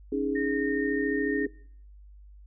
sine chord, C# suspended second, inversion none, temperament equal, 277.2 / 311.1 / 415.3 Hz, C#4 / D#4 / G#4, 0 / 0 / 0 cents, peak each -29 / -32 / -29 dBFS, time 0.12-1.47 s, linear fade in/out 5 ms
sine tone, 1838 Hz, A#6, 25 cents flat, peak -32 dBFS, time 0.35-1.46 s, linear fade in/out 10 ms
effects noise-tail reverb RT60 0.6 s tail -22 dB re dry + added 50 Hz sine -47 dBFS peak until 2.46 s

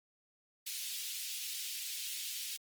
pink high-pass noise, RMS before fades -41 dBFS, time 0.66-2.57 s, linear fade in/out 10 ms, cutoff 2800 Hz, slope 24 dB/octave, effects Opus 24 kbps

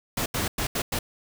pink noise bursts at uneven times, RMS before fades -27 dBFS, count 5, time 0.17-0.26 / 0.34-0.48 / 0.58-0.67 / 0.75-0.82 / 0.92-0.99 s, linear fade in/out 5 ms, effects none

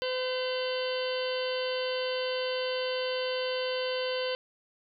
harmonic tone with a mistuned harmonic, 510 Hz, C5, 44 cents flat, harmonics 1 / 2 / 3 / 4 / 5 / 6 / 7 / 8 / 9, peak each -30 / -41 / -41 / -44 / -42 / -38 / -47 / -47 / -41 dBFS, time 0.02-4.35 s, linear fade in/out 0 ms, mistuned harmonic 5, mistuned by +110 cents, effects none

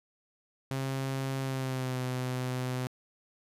sawtooth tone with pitch glide, 134.1 to 127.31 Hz, C3 to C3, +43 to -47 cents, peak -27 dBFS, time 0.71-2.87 s, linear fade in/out 0 ms, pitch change -90 cents, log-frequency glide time 1.41-2.01 s, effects resampled to 32000 Hz

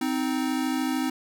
square tone pair together, 259.7 / 313 Hz, C4 / D#4, -13 / +10 cents, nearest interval minor third, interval 323 cents, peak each -27 / -29 dBFS, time 0.01-1.1 s, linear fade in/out 5 ms, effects none

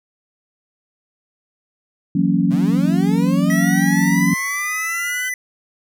sine chord, F# dominant seventh, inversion third, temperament equal with one note detuned, 164.81 / 185 / 231.7 / 277.2 Hz, E3 / F#3 / A#3 / C#4, 0 / 0 / -10 / 0 cents, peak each -20 / -17 / -21 / -19 dBFS, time 2.15-4.34 s, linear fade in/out 5 ms
30% pulse linear sweep, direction up, 120 to 1533 Hz, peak -24 dBFS, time 2.5-5.3 s, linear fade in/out 20 ms
square tone with pitch glide, 1933 to 1997.7 Hz, B6 to B6, -38 to +19 cents, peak -22 dBFS, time 3.5-5.34 s, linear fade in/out 2 ms, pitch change +57 cents, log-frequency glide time 3.89-4.28 s
effects none

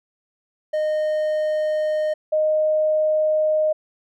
triangle / sine tone pair in turn, 615 / 618.4 Hz, D#5 / D#5, -20 / -11 cents, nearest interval unison, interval 9 cents, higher second, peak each -17 / -16 dBFS, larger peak second, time 0.73-2.14 / 2.32-3.73 s, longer neither, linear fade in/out 10 ms, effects none

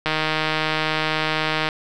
click train, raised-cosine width 0.3 ms, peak -5 dBFS, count 255, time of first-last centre 0.06-1.688 s, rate 156 Hz, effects none

